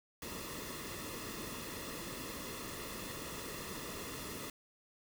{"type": "noise with comb filter", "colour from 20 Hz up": "pink", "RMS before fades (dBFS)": -44, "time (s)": [0.22, 4.5], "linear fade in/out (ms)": 2, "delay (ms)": 1.3, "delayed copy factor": -0.65, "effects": []}